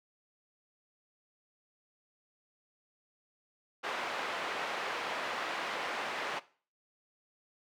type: band-pass noise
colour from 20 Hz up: pink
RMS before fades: -37 dBFS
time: 3.83-6.4 s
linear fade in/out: 20 ms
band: 610 to 2600 Hz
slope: 12 dB/octave
effects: noise-tail reverb RT60 0.4 s tail -18 dB re dry